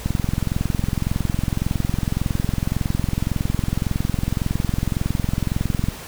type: click train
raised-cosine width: 5 ms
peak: -8 dBFS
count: 128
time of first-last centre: 0.06-5.886 s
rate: 21.8 Hz
effects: pink hiss -36 dBFS RMS until 6.07 s